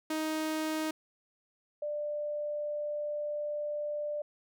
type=tone pair in turn; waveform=sawtooth / sine; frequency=313 / 592.6 Hz; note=D#4 / D5; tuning=+10 / +15 cents; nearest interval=major seventh; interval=1105 cents; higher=second; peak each=-27 / -32 dBFS; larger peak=first; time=0.1-0.91 / 1.82-4.22 s; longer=second; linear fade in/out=5 ms; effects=none